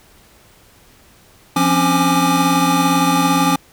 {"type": "tone cluster", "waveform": "square", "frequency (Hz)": [173.2, 264.3, 282, 833, 1190], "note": ["F3", "C4", "C#4", "G#5", "D6"], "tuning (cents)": [-14, 18, 30, 5, 22], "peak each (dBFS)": -20, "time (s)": [1.56, 3.56], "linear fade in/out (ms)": 5, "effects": ["pink hiss -49 dBFS RMS until 3.72 s"]}